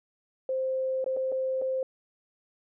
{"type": "tone with dropouts", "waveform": "sine", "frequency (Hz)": 523.3, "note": "C5", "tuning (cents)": 0, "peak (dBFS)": -26, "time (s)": [0.49, 1.83], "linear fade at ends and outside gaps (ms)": 2, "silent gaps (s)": [[1.043, 1.062], [1.166, 1.17], [1.319, 1.323], [1.616, 1.62]], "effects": []}